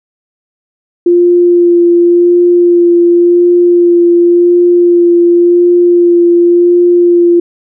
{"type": "tone with vibrato", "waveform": "sine", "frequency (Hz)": 348.2, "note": "F4", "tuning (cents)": -5, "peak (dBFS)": -3, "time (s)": [1.06, 7.4], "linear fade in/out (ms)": 5, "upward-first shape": "sine", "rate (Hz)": 0.91, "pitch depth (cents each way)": 14, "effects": []}